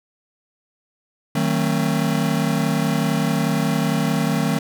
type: chord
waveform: square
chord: D# diminished seventh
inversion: none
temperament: just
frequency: 155.56 / 186.68 / 224 / 268.8 Hz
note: D#3 / F#3 / A3 / C4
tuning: 0 / +16 / +31 / +47 cents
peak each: -23 / -25 / -24 / -26 dBFS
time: 1.35-4.59 s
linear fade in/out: 5 ms
effects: none